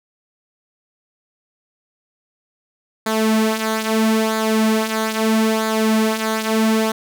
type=tone with flanger; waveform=sawtooth; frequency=220 Hz; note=A3; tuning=in tune; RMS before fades=-18 dBFS; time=3.06-6.92 s; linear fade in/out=5 ms; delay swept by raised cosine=0.35 to 4.95 ms; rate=0.77 Hz; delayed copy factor=-0.6; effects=none

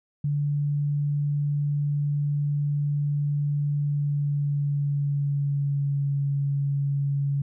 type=tone with pitch glide; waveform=sine; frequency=145.2 to 140.58 Hz; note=D3 to C#3; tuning=-19 to +25 cents; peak=-22 dBFS; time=0.24-7.42 s; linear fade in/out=5 ms; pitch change=-56 cents; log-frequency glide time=3.8-6.13 s; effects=none

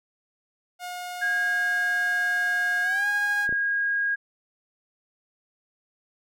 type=tone with pitch glide; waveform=sawtooth; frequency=717 to 823.6 Hz; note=F5 to G#5; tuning=+45 to -15 cents; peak=-29 dBFS; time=0.79-3.48 s; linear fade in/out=50 ms; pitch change=+240 cents; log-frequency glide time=2.83-3.07 s
type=tone; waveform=sine; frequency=1634 Hz; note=G#6; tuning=29 cents flat; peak=-22 dBFS; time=1.21-4.16 s; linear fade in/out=20 ms
type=clicks; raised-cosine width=2 ms; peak=-24 dBFS; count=2; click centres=3.492 / 3.526 s
effects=none

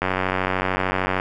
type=click train; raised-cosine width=0.5 ms; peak=-6 dBFS; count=111; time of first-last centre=0.02-1.199 s; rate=93.3 Hz; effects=none

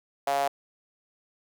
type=tone with high-pass filter; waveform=sawtooth; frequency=140 Hz; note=C#3; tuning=18 cents sharp; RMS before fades=-26 dBFS; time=0.27-0.48 s; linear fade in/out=5 ms; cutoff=680 Hz; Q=5.8; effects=none

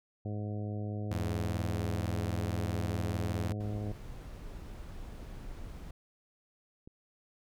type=harmonic tone; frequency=104.5 Hz; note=G#2; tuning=11 cents sharp; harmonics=1 / 2 / 3 / 4 / 5 / 6 / 7; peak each=-35 / -41 / -45 / -47 / -49 / -51 / -52 dBFS; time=0.25-3.92 s; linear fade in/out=5 ms
type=tone with pitch glide; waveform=sawtooth; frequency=84 to 84.88 Hz; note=E2 to F2; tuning=+33 to -49 cents; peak=-30 dBFS; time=1.11-3.53 s; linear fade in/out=5 ms; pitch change=+18 cents; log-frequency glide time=1.91-2.66 s
type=noise; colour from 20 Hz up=brown; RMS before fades=-44 dBFS; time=3.6-5.91 s; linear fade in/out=5 ms
type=clicks; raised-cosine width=3 ms; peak=-36 / -41 / -37 dBFS; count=3; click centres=5.229 / 5.514 / 6.875 s
effects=none

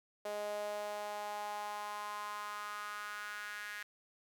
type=tone with high-pass filter sweep; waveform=sawtooth; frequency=207.7 Hz; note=G#3; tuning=in tune; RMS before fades=-42 dBFS; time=0.25-3.83 s; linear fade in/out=5 ms; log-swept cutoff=560 to 1700 Hz; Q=4.3; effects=none

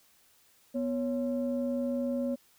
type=tone pair together; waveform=sine; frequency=246.3 / 554.4 Hz; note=B3 / C#5; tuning=-5 / 0 cents; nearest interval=octave + major second; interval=1405 cents; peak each=-29 / -32 dBFS; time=0.74-2.36 s; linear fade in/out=20 ms; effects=tanh soft clip ceiling -22 dBFS + white hiss -64 dBFS RMS until 2.58 s

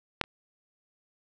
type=clicks; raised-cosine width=0.3 ms; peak=-7 / -30 dBFS; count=2; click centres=0.213 / 0.239 s; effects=none

